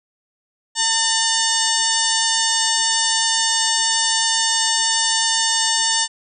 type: harmonic tone with a mistuned harmonic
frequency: 901 Hz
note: A5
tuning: 41 cents sharp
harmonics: 1 / 2 / 3 / 4 / 5 / 6 / 7 / 8 / 9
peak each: -25 / -25 / -25 / -25 / -25 / -25 / -25 / -25 / -25 dBFS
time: 0.75-6.08 s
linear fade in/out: 50 ms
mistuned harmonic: 3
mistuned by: +140 cents
effects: none